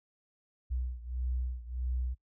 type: beating tone pair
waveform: sine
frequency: 61.74 / 63.34 Hz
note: B1 / B1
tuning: 0 / +44 cents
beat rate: 1.6 Hz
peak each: -34 / -37 dBFS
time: 0.7-2.15 s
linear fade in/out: 20 ms
effects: noise-tail reverb RT60 0.1 s tail -19 dB re dry